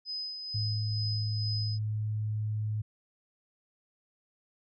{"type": "tone with tremolo", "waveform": "sine", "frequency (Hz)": 5030, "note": "D#8", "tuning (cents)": 18, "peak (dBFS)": -33, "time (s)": [0.05, 1.79], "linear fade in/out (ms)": 50, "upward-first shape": "sine", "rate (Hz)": 2.2, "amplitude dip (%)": 45}
{"type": "tone", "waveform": "sine", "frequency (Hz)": 107.2, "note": "A2", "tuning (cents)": -45, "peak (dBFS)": -29, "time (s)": [0.54, 2.82], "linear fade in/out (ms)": 10}
{"effects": []}